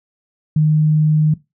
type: tone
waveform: sine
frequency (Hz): 153.8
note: D#3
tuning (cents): -20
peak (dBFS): -10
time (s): 0.56-1.34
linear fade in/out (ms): 5
effects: noise-tail reverb RT60 0.2 s tail -18 dB re dry